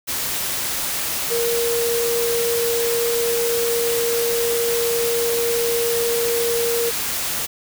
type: tone in noise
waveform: sine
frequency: 468.7 Hz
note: A#4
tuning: 9 cents sharp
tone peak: -19 dBFS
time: 1.3-6.91 s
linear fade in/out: 20 ms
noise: white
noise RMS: -24 dBFS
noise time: 0.07-7.47 s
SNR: +2 dB
effects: none